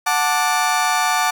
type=chord; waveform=30% pulse; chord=D major; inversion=first; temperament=just; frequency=734.2 / 881 / 1174.7 Hz; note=F#5 / A5 / D6; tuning=-14 / +2 / 0 cents; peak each=-18 dBFS; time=0.06-1.31 s; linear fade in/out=10 ms; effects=none